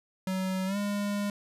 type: tone with pitch glide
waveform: square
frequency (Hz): 188 to 203.8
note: F#3 to G#3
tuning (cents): +28 to -32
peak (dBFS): -29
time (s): 0.27-1.3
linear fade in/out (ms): 2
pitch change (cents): +140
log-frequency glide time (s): 0.66-0.77
effects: resampled to 32000 Hz